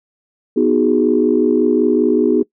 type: chord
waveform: sine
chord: G# minor seventh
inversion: first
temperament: equal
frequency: 246.9 / 311.1 / 370 / 415.3 Hz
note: B3 / D#4 / F#4 / G#4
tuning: 0 / 0 / 0 / 0 cents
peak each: -16 dBFS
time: 0.56-2.43 s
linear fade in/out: 10 ms
effects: noise-tail reverb RT60 0.1 s tail -22 dB re dry + tanh soft clip ceiling 0 dBFS